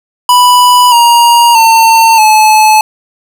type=tone with pitch steps; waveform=square; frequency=987.8 / 944.3 / 902.7 / 862.9 Hz; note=B5 / A#5 / A5 / A5; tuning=0 / +22 / +44 / -34 cents; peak=-3 dBFS; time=0.29-2.81 s; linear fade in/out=2 ms; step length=630 ms; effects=none